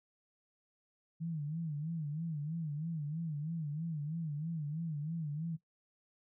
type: tone with vibrato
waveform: sine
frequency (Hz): 156.1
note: D#3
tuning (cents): +6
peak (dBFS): -35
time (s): 1.2-5.57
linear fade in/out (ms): 20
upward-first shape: sine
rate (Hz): 3.1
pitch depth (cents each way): 130
effects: noise-tail reverb RT60 0.1 s tail -17 dB re dry

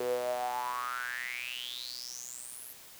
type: tone with high-pass filter sweep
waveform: sawtooth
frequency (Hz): 123.47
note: B2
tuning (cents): 0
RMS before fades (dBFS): -37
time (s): 0-2.73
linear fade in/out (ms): 5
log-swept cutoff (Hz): 430 to 12000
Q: 9.8
effects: white hiss -52 dBFS RMS until 2.99 s

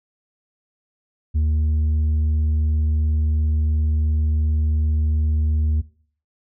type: tone with tanh clipping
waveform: sine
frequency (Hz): 76.9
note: D#2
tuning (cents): -20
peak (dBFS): -17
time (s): 1.34-5.82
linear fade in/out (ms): 20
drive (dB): 4
effects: noise-tail reverb RT60 0.5 s tail -19 dB re dry

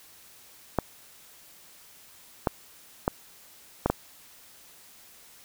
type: clicks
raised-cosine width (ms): 1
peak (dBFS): -8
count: 5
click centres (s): 0.787 / 2.472 / 3.079 / 3.86 / 3.9
effects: white hiss -53 dBFS RMS until 5.44 s

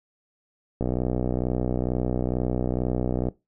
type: click train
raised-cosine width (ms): 2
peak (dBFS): -12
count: 155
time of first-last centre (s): 0.81-3.286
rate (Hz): 62.2
effects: noise-tail reverb RT60 0.2 s tail -19 dB re dry

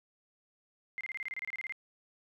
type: tone bursts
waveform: sine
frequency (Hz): 2093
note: C7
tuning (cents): 0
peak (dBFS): -35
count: 14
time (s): 0.98-1.723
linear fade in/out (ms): 0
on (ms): 28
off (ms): 27
effects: none

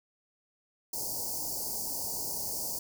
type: band-stop noise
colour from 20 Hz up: white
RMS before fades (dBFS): -35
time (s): 0.93-2.79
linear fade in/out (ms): 5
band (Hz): 970 to 4500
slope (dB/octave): 96
effects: none

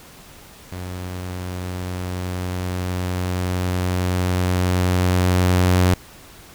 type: tone with level ramp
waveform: sawtooth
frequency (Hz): 90.8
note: F#2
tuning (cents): -32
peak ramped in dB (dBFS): -25 to -9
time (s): 0.72-5.94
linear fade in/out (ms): 0
effects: pink hiss -44 dBFS RMS until 6.54 s

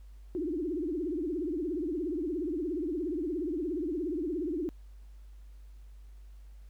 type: tone with vibrato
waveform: sine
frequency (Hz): 327.2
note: E4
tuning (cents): -13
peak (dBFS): -30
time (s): 0.35-4.69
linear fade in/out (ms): 0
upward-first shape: triangle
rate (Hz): 17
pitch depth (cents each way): 270
effects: added 50 Hz sine -47 dBFS peak until 6.69 s + pink hiss -70 dBFS RMS until 6.69 s

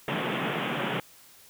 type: band-pass noise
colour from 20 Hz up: pink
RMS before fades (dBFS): -30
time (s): 0.08-1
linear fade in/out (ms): 2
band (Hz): 130 to 3400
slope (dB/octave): 96
effects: white hiss -54 dBFS RMS until 1.49 s

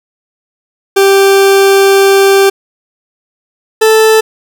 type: tone pair in turn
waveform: 40% pulse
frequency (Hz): 392 / 439.3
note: G4 / A4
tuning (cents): 0 / -3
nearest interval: major second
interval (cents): 197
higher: second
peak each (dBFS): -3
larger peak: neither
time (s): 0.96-2.5 / 3.81-4.21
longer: first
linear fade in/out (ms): 10
effects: none

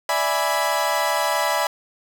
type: chord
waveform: 30% pulse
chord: E dominant seventh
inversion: third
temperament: equal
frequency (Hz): 587.3 / 659.3 / 830.6 / 987.8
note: D5 / E5 / G#5 / B5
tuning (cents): 0 / 0 / 0 / 0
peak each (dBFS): -23 / -23 / -23 / -21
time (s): 0.09-1.67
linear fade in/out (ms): 2
effects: 8-bit

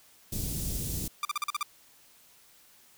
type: band-stop noise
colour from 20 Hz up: pink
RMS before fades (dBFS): -33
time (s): 0.32-1.08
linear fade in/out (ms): 5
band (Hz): 240 to 6700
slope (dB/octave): 12
type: tone bursts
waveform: sawtooth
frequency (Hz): 1188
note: D6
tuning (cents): +20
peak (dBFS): -24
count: 7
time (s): 1.23-1.629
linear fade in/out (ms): 2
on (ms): 21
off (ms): 42
effects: white hiss -59 dBFS RMS until 2.97 s

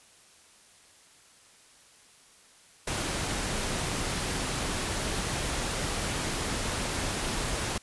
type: noise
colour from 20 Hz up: pink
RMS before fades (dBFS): -31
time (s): 2.87-7.78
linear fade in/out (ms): 5
effects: white hiss -57 dBFS RMS until 7.82 s + resampled to 24000 Hz

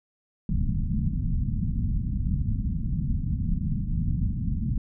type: low-pass noise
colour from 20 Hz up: pink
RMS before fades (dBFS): -26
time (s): 0.49-4.78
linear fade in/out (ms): 2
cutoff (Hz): 230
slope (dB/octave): 48
effects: none

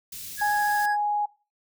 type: band-stop noise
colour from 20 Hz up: white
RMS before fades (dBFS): -38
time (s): 0.12-0.86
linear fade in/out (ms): 5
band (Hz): 210 to 3400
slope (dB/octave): 12
type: tone with vibrato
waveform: triangle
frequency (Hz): 1661.2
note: G#6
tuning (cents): 0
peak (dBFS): -24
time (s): 0.37-0.97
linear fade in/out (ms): 50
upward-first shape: triangle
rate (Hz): 14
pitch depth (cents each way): 11
type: tone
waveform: sine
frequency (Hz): 830.6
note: G#5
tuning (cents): 0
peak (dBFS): -22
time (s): 0.41-1.26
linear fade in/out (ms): 10
effects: noise-tail reverb RT60 0.3 s tail -19 dB re dry

